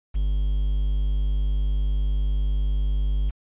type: tone with quantisation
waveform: triangle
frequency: 50 Hz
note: G1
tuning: 35 cents sharp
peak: -18 dBFS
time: 0.14-3.31 s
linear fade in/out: 20 ms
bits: 8
effects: resampled to 8000 Hz